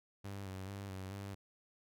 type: tone with vibrato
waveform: sawtooth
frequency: 97 Hz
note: G2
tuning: 18 cents flat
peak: -39 dBFS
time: 0.24-1.35 s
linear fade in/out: 10 ms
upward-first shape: square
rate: 2.3 Hz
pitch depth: 41 cents each way
effects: none